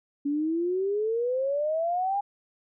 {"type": "exponential sweep", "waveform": "sine", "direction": "up", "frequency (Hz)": [281.1, 819], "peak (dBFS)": -24, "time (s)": [0.25, 2.21], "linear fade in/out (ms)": 10, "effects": []}